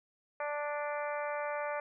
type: harmonic tone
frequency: 293.7 Hz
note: D4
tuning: in tune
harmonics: 2 / 3 / 4 / 5 / 6 / 7 / 8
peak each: -36 / -40 / -42 / -44 / -46 / -47 / -48 dBFS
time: 0.4-1.8 s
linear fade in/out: 2 ms
effects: none